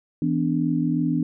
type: tone cluster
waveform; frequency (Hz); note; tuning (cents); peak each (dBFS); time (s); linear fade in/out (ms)
sine; 163.6 / 250.3 / 293; E3 / B3 / D4; -13 / +23 / -4; -24; 0.22-1.23; 2
effects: none